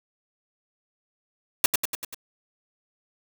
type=noise with echo; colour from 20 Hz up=white; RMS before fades=-17 dBFS; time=1.64-1.66 s; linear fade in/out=2 ms; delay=97 ms; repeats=5; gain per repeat=-4 dB; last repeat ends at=2.145 s; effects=none